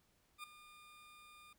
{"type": "tone with ADSR envelope", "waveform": "20% pulse", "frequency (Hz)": 1210, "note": "D#6", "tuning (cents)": -49, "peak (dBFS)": -39, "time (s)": [0.38, 1.53], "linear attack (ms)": 57, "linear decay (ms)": 4, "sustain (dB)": -14, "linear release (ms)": 3, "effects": ["pink hiss -75 dBFS RMS until 1.58 s"]}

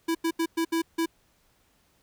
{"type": "tone bursts at uneven times", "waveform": "square", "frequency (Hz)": 329.6, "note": "E4", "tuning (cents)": 0, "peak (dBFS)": -24, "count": 6, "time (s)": [[0.08, 0.15], [0.24, 0.31], [0.39, 0.46], [0.57, 0.65], [0.72, 0.82], [0.98, 1.06]], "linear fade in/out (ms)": 10, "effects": ["pink hiss -66 dBFS RMS until 2.02 s"]}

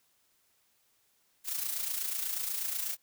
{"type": "noise with amplitude modulation", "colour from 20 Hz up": "blue", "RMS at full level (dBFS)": -32, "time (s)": [1.44, 2.97], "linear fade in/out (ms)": 50, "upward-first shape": "sine", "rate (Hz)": 28.2, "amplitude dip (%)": 55, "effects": ["white hiss -71 dBFS RMS until 3.02 s"]}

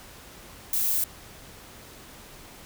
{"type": "noise", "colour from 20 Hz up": "violet", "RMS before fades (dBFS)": -25, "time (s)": [0.73, 1.04], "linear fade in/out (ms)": 2, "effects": ["pink hiss -47 dBFS RMS until 2.65 s"]}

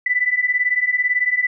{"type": "beating tone pair", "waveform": "sine", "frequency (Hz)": [1975.5, 1993.5], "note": ["B6", "B6"], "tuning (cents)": [0, 16], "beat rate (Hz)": 18, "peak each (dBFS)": [-20, -18], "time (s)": [0.06, 1.47], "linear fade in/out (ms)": 5, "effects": []}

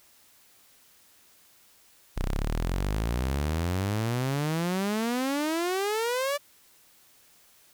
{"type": "exponential sweep", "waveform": "sawtooth", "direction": "up", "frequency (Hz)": [30.02, 587.3], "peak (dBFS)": -22, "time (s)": [2.16, 6.38], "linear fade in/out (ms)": 20, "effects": ["white hiss -59 dBFS RMS until 7.73 s"]}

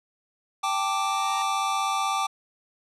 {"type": "tone with exponential growth", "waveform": "sawtooth", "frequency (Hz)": 932.3, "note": "A#5", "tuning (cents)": 0, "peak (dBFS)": -31, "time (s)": [0.63, 1.42], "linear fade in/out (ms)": 1, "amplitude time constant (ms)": 170}
{"type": "chord", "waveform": "square", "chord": "G suspended second", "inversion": "none", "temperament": "equal", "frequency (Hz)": [784, 880, 1174.7], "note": ["G5", "A5", "D6"], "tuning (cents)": [0, 0, 0], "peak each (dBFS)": [-29, -32, -27], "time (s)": [0.63, 2.27], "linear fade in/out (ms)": 10}
{"effects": ["low-pass 9000 Hz 12 dB/octave"]}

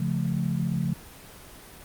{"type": "chord", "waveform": "sine", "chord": "Db augmented", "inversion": "none", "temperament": "just", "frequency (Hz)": [138.59, 173.24, 216.5], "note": ["Db3", "F3", "A3"], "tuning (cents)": [0, -14, -28], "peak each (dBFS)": [-28, -27, -31], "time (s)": [0, 0.94], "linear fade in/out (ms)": 5, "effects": ["pink hiss -46 dBFS RMS until 1.84 s", "Opus 24 kbps"]}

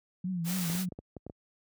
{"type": "tone with vibrato", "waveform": "sine", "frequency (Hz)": 176.2, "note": "F3", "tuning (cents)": 16, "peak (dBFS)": -30, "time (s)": [0.24, 0.89], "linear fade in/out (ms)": 5, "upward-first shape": "triangle", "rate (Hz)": 3.9, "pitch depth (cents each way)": 130}
{"type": "noise", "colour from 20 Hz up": "white", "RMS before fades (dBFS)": -37, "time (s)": [0.44, 0.86], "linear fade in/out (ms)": 50}
{"type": "clicks", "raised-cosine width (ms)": 2, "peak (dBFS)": -28, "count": 7, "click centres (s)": [0.7, 0.751, 0.922, 0.989, 1.167, 1.266, 1.298]}
{"effects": ["high-pass 60 Hz 12 dB/octave"]}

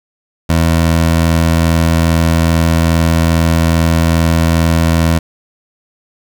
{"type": "tone", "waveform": "20% pulse", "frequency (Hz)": 82.41, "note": "E2", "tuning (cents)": 0, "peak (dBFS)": -4, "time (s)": [0.49, 5.19], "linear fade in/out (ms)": 10, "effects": ["7-bit"]}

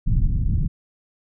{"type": "low-pass noise", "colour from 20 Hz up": "pink", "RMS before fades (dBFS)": -19, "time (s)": [0.06, 0.68], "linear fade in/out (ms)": 20, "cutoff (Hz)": 160, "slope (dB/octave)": 24, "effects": []}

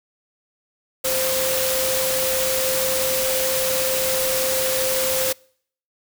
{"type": "tone in noise", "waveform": "sine", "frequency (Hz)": 522, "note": "C5", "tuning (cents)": -4, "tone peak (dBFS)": -23, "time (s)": [1.04, 5.33], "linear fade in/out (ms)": 10, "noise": "white", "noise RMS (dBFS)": -23, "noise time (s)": [1.04, 5.33], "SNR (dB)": -3, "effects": ["noise-tail reverb RT60 0.6 s tail -26 dB re dry"]}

